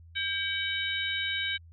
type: harmonic tone with a mistuned harmonic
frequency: 760 Hz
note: F#5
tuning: 46 cents sharp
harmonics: 2 / 3 / 4 / 5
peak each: -34 / -34 / -34 / -34 dBFS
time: 0.15-1.58 s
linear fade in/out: 20 ms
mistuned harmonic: 2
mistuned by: +83 cents
effects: added 83 Hz sine -49 dBFS peak until 1.72 s